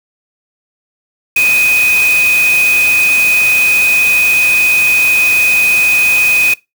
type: tone in noise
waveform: sine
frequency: 2500 Hz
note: D#7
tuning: 8 cents sharp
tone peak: -8 dBFS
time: 1.36-6.54 s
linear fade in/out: 5 ms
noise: white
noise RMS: -20 dBFS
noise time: 1.36-6.54 s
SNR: +9 dB
effects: noise-tail reverb RT60 0.2 s tail -21 dB re dry